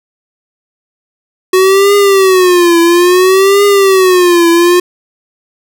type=tone with vibrato; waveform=square; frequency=370 Hz; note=F#4; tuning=in tune; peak=-5 dBFS; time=1.53-4.8 s; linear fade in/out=5 ms; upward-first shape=triangle; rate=0.59 Hz; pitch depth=170 cents each way; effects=none